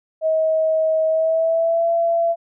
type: tone with pitch glide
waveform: sine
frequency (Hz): 636 to 673.8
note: D#5 to E5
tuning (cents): +38 to +38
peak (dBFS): -15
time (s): 0.21-2.36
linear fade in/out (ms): 50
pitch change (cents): +100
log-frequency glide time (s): 1.07-1.89
effects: none